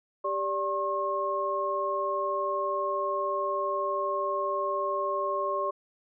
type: tone cluster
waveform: sine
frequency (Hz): 394.7 / 582 / 1078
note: G4 / D5 / C#6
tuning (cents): +12 / -16 / -49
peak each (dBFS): -34 / -31 / -29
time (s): 0.24-5.71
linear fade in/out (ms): 10
effects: none